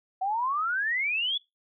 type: exponential sweep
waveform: sine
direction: up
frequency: 740 to 3480 Hz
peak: -25 dBFS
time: 0.21-1.38 s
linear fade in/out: 10 ms
effects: noise-tail reverb RT60 0.2 s tail -22 dB re dry